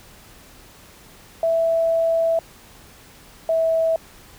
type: tone pair in turn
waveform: sine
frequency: 659.3 / 651.7 Hz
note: E5 / E5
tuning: 0 / -20 cents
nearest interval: unison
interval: 20 cents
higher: first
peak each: -16 dBFS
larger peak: neither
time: 1.43-2.39 / 3.49-3.96 s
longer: first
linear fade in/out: 2 ms
effects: pink hiss -47 dBFS RMS until 4.38 s